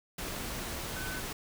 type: tone in noise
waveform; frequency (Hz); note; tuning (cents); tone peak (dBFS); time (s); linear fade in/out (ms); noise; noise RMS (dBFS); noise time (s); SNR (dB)
sine; 1513; F#6; +38; -40; 0.96-1.2; 5; pink; -38; 0.18-1.33; -5
effects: none